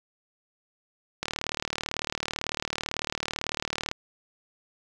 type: click train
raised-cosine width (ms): 0.2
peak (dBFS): -11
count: 103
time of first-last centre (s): 1.23-3.914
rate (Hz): 38
effects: none